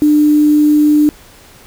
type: tone with quantisation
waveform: sine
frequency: 299 Hz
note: D4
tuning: 31 cents sharp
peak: -6 dBFS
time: 0.02-1.09 s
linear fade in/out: 0 ms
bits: 5
effects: pink hiss -41 dBFS RMS until 1.66 s